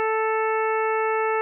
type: harmonic tone with a mistuned harmonic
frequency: 440 Hz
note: A4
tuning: in tune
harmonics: 1 / 2 / 3 / 4 / 5 / 6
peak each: -23 / -26 / -28 / -32 / -33 / -37 dBFS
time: 0-1.41 s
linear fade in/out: 0 ms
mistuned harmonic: 6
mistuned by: +17 cents
effects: none